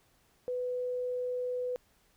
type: tone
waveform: sine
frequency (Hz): 497.8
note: B4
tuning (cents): +14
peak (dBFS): -31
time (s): 0.48-1.76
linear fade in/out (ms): 0
effects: pink hiss -68 dBFS RMS until 2.16 s